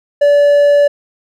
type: tone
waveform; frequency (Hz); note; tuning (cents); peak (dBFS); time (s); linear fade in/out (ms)
triangle; 577; D5; -31; -4; 0.21-0.88; 10
effects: none